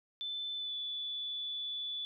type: tone with pitch glide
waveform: sine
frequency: 3520 to 3462 Hz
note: A7 to A7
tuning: 0 to -29 cents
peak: -36 dBFS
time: 0.21-2.05 s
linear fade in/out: 0 ms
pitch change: -29 cents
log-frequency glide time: 0.56-0.74 s
effects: none